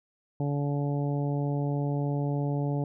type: harmonic tone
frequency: 143.2 Hz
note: D3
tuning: 43 cents flat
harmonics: 1 / 2 / 3 / 4 / 5 / 6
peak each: -27 / -33 / -37 / -39 / -41 / -43 dBFS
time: 0.4-2.84 s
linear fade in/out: 2 ms
effects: none